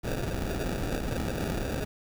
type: noise with sample-and-hold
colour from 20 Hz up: pink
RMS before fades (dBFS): -31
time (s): 0.03-1.85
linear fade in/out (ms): 10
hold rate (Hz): 1050
effects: none